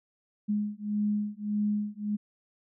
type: beating tone pair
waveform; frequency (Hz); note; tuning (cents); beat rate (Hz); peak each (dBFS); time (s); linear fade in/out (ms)
sine; 207.7 / 209.4; G#3 / G#3; 0 / +15; 1.7; -30; 0.48-2.17; 20
effects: none